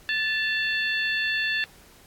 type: harmonic tone with a mistuned harmonic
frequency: 874 Hz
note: A5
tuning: 12 cents flat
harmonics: 2 / 3 / 4 / 5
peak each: -25 / -29 / -32 / -36 dBFS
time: 0.09-1.64 s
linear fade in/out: 0 ms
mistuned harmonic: 3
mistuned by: +49 cents
effects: pink hiss -53 dBFS RMS until 2.06 s + AAC 64 kbps